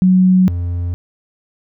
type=tone pair in turn; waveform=sine / triangle; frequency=185 / 87.31 Hz; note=F#3 / F2; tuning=0 / 0 cents; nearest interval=octave + minor second; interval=1300 cents; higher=first; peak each=-7 / -15 dBFS; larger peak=first; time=0.02-0.48 / 0.48-0.94 s; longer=neither; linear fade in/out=0 ms; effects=none